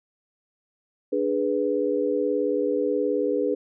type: chord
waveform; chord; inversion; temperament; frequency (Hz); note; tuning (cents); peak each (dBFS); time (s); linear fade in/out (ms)
sine; G# diminished; second; equal; 293.7 / 415.3 / 493.9; D4 / G#4 / B4; 0 / 0 / 0; -27 / -25 / -25; 1.12-3.55; 10
effects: none